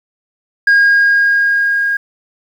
sine tone with level ramp, 1628 Hz, G#6, 35 cents flat, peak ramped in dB -3 to -12 dBFS, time 0.67-1.97 s, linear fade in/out 5 ms, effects tanh soft clip ceiling -5 dBFS + 7-bit

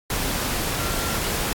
sine tone in noise, 1372 Hz, F6, 31 cents flat, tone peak -33 dBFS, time 0.79-1.17 s, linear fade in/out 2 ms, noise pink, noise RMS -25 dBFS, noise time 0.1-1.53 s, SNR -11 dB, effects AAC 64 kbps

